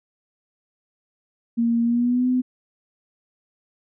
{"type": "tone with pitch glide", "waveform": "sine", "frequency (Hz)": [233.1, 252.7], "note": ["A#3", "B3"], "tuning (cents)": [0, 40], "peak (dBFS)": -17, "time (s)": [1.57, 2.42], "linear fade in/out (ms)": 20, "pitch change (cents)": 140, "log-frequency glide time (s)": [1.83, 2.28], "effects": []}